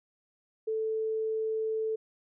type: tone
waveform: sine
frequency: 440 Hz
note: A4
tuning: in tune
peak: -28 dBFS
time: 0.67-1.96 s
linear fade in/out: 10 ms
effects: none